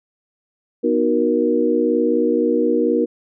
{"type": "chord", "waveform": "sine", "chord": "B major seventh", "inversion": "none", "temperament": "equal with one note detuned", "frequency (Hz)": [246.9, 311.1, 370, 471.9], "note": ["B3", "D#4", "F#4", "A#4"], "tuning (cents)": [0, 0, 0, 21], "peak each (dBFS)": [-21, -20, -22, -18], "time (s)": [0.83, 3.06], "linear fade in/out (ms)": 20, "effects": []}